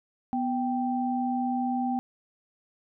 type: tone pair together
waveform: sine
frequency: 247.3 / 782.4 Hz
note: B3 / G5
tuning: +3 / -4 cents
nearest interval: octave + minor sixth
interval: 1993 cents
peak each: -27 / -29 dBFS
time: 0.33-1.99 s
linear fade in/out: 0 ms
effects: none